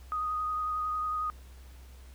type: tone with vibrato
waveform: sine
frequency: 1244.5 Hz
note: D#6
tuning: in tune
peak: -29 dBFS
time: 0.12-1.3 s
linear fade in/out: 0 ms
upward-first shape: sine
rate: 11 Hz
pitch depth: 15 cents each way
effects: added 64 Hz sine -47 dBFS peak until 2.14 s + pink hiss -59 dBFS RMS until 2.14 s